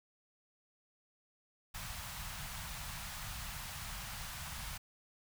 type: band-stop noise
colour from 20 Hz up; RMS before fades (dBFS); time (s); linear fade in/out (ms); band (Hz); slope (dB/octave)
pink; -44; 1.74-4.78; 10; 170 to 780; 24
effects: none